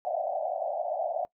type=band-pass noise; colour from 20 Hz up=white; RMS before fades=-31 dBFS; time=0.05-1.25 s; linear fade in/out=0 ms; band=580 to 760 Hz; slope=96 dB/octave; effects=noise-tail reverb RT60 0.1 s tail -22 dB re dry